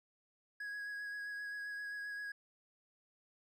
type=tone with vibrato; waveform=triangle; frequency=1661.2 Hz; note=G#6; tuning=in tune; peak=-39 dBFS; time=0.6-2.32 s; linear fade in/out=5 ms; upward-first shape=sine; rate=7.6 Hz; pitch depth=16 cents each way; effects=none